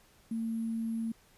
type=tone with sample-and-hold; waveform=sine; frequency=226.4 Hz; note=A3; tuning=50 cents sharp; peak=-31 dBFS; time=0.31-1.12 s; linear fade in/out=5 ms; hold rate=11025 Hz; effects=pink hiss -63 dBFS RMS until 1.37 s + resampled to 32000 Hz